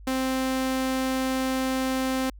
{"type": "tone", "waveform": "sawtooth", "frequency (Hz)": 261.6, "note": "C4", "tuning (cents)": 0, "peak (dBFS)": -20, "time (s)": [0.07, 2.3], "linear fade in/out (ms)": 5, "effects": ["added 50 Hz sine -42 dBFS peak until 2.39 s"]}